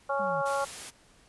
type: harmonic tone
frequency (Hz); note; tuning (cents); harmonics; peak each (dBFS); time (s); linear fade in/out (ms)
277.4; C#4; +1; 2 / 3 / 4 / 5; -30 / -32 / -33 / -34; 0.09-0.65; 10
type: linear sweep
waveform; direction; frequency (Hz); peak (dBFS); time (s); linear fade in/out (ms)
sine; down; 208 to 146.83; -38; 0.19-0.42; 10
type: noise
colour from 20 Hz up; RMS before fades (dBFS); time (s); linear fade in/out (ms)
white; -41; 0.45-0.91; 20
effects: pink hiss -60 dBFS RMS until 1.28 s + resampled to 24000 Hz